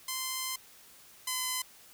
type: tone pair in turn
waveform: 5% pulse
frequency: 1038 / 1020.2 Hz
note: C6 / C6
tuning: -14 / -44 cents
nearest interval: unison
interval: 30 cents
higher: first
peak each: -21 / -19 dBFS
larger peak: second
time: 0.08-0.56 / 1.27-1.62 s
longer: first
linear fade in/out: 5 ms
effects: white hiss -56 dBFS RMS until 1.93 s